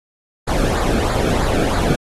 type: noise with flanger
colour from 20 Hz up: brown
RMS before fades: -18 dBFS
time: 0.47-1.96 s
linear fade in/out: 10 ms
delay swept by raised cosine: 0.34 to 1.05 ms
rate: 3.1 Hz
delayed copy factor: -0.65
effects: AAC 32 kbps